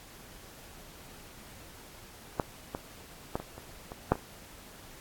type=clicks; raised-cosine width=1 ms; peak=-12 / -19 / -15 / -25 / -30 / -26 / -7 / -27 dBFS; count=8; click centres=2.398 / 2.749 / 3.355 / 3.4 / 3.58 / 3.919 / 4.12 / 4.155 s; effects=pink hiss -51 dBFS RMS until 5 s + AAC 64 kbps